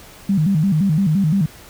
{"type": "tone with vibrato", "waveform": "sine", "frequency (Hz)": 174.61, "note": "F3", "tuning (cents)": 0, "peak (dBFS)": -13, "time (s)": [0.29, 1.46], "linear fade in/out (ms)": 5, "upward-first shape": "square", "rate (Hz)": 5.8, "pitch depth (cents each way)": 210, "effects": ["pink hiss -42 dBFS RMS until 1.69 s"]}